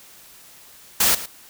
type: noise with echo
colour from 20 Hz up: white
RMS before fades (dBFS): -17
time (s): 1-1.15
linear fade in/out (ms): 5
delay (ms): 110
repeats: 1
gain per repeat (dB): -15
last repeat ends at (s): 1.26
effects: white hiss -47 dBFS RMS until 1.49 s